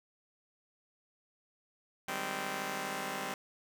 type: chord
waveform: 5% pulse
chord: Ab major seventh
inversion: second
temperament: just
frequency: 155.74 / 194.67 / 207.7 / 259.6 Hz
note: Eb3 / G3 / Ab3 / C4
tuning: +2 / -12 / 0 / -13 cents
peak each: -34 / -29 / -33 / -29 dBFS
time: 2.08-3.34 s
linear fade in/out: 2 ms
effects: none